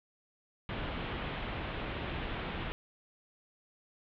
pink low-pass noise, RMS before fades -38 dBFS, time 0.69-2.72 s, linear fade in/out 0 ms, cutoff 3500 Hz, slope 48 dB/octave, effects none

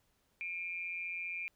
sine tone with amplitude modulation, 2388 Hz, D7, 28 cents sharp, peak -34 dBFS, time 0.41-1.48 s, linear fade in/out 0 ms, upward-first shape sine, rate 175 Hz, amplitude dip 70%, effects pink hiss -75 dBFS RMS until 1.55 s

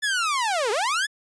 sawtooth linear two-way sweep, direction down then up, 1760 to 396.6 to 1760 Hz, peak -18 dBFS, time 0.02-1.07 s, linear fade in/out 20 ms, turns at 0.71 s, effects resampled to 22050 Hz

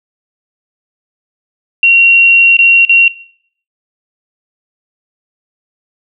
sine tone with dropouts, 2746 Hz, F7, 30 cents flat, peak -3 dBFS, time 1.83-3.08 s, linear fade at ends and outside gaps 2 ms, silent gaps 2.568-2.589 / 2.851-2.894 s, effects noise-tail reverb RT60 0.6 s tail -19 dB re dry

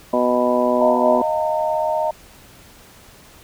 harmonic tone, 123.6 Hz, B2, 2 cents sharp, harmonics 2 / 3 / 4 / 5 / 6 / 7 / 8, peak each -21 / -24 / -24 / -18 / -30 / -31 / -23 dBFS, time 0.13-1.22 s, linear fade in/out 5 ms
sine chord, Eb suspended second, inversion none, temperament equal with one note detuned, 622.3 / 698.5 / 910.5 Hz, Eb5 / F5 / Bb5, 0 / 0 / -41 cents, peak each -20 / -25 / -22 dBFS, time 0.81-2.11 s, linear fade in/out 5 ms
effects pink hiss -46 dBFS RMS until 3.43 s

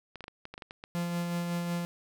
clicks, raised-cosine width 0.3 ms, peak -26 dBFS, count 10, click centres 0.157 / 0.207 / 0.241 / 0.281 / 0.454 / 0.54 / 0.579 / 0.622 / 0.709 / 0.839 s
45% pulse tone with tremolo, 172.9 Hz, F3, 17 cents flat, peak -29 dBFS, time 0.95-1.85 s, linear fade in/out 0 ms, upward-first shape sine, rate 5.4 Hz, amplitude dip 30%
effects none

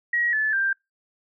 sine tone with pitch steps, 1903 / 1735 / 1581.8 Hz, A#6 / A6 / G6, +35 / -25 / +15 cents, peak -20 dBFS, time 0.13-0.73 s, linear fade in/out 5 ms, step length 200 ms, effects noise-tail reverb RT60 0.2 s tail -26 dB re dry

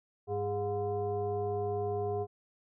sine tone with frequency modulation, 411.1 Hz, G#4, 18 cents flat, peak -30 dBFS, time 0.27-2.27 s, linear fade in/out 50 ms, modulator 309 Hz, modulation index 0.97, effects none

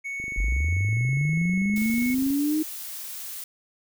triangle tone with pitch glide, 2217 to 2194 Hz, C#7 to C#7, 0 to -18 cents, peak -28 dBFS, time 0.04-2.15 s, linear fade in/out 20 ms, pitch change -18 cents, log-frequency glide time 0.62-1.03 s
click train, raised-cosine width 3 ms, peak -29 dBFS, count 53, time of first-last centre 0.2-2.305 s, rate 24.7 Hz
sine linear sweep, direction up, 43.65 to 315.1 Hz, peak -21 dBFS, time 0.37-2.63 s, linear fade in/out 10 ms
blue noise, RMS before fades -36 dBFS, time 1.76-3.44 s, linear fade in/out 2 ms
effects none

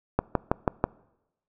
click train, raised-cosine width 1 ms, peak -7 dBFS, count 5, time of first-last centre 0.19-0.84 s, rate 6.15 Hz, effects noise-tail reverb RT60 0.9 s tail -23 dB re dry

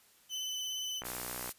30% pulse tone with vibrato, 3023 Hz, F#7, 36 cents sharp, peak -33 dBFS, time 0.29-1.03 s, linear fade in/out 50 ms, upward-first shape sine, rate 17 Hz, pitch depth 21 cents each way
click train, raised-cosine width 0.5 ms, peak -26 dBFS, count 30, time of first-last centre 1.02-1.492 s, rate 61.4 Hz
blue noise, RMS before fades -39 dBFS, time 1.04-1.53 s, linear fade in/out 20 ms
effects white hiss -64 dBFS RMS until 1.58 s + resampled to 32000 Hz

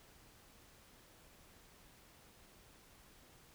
silence, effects pink hiss -63 dBFS RMS until 3.54 s

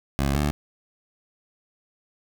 15% pulse tone pair in turn, 69.3 / 73.42 Hz, C#2 / D2, 0 / 0 cents, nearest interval minor second, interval 100 cents, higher second, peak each -15 dBFS, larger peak neither, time 0.19-0.35 / 0.35-0.51 s, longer neither, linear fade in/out 0 ms, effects none

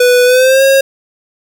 square tone with pitch glide, 493.9 to 541.7 Hz, B4 to C#5, 0 to -40 cents, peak -6 dBFS, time 0-0.81 s, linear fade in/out 5 ms, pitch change +160 cents, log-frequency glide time 0.25-0.63 s, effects none

